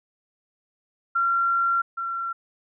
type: tone pair in turn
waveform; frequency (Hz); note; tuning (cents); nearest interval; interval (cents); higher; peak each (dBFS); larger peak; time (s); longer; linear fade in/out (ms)
sine; 1372 / 1362.5; F6 / F6; -31 / -43; unison; 12; first; -19 / -26; first; 1.15-1.82 / 1.97-2.33; first; 10
effects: none